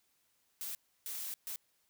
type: noise bursts at uneven times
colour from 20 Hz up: blue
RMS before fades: -41 dBFS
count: 3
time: 0.61-0.75 / 1.06-1.34 / 1.47-1.56 s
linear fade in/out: 0 ms
effects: white hiss -75 dBFS RMS until 1.89 s